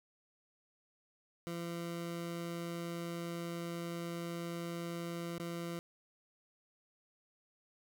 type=tone with dropouts; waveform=20% pulse; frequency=170.2 Hz; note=F3; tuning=44 cents flat; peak=-34 dBFS; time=1.47-5.79 s; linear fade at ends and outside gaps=0 ms; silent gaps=5.382-5.398 s; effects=none